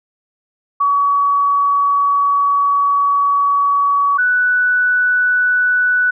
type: tone pair in turn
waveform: sine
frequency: 1132 / 1485 Hz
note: C#6 / F#6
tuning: +36 / +6 cents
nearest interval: perfect fourth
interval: 470 cents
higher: second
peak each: -11 dBFS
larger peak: neither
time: 0.8-4.18 / 4.18-6.11 s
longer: first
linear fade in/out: 10 ms
effects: none